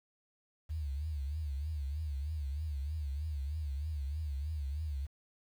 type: tone with vibrato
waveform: sine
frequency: 73.42 Hz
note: D2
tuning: in tune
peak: -34 dBFS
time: 0.69-5.07 s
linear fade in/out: 20 ms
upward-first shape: triangle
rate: 3.2 Hz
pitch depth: 170 cents each way
effects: 10-bit